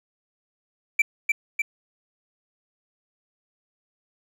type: tone with echo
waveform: triangle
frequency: 2337 Hz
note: D7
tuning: 9 cents flat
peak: -13 dBFS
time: 0.99-1.02 s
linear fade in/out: 5 ms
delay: 300 ms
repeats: 2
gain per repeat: -3 dB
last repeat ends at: 1.62 s
effects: none